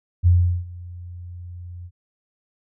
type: tone with ADSR envelope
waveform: sine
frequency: 88.1 Hz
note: F2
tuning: 16 cents sharp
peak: -10 dBFS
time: 0.23-1.91 s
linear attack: 36 ms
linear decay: 380 ms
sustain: -23 dB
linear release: 56 ms
effects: none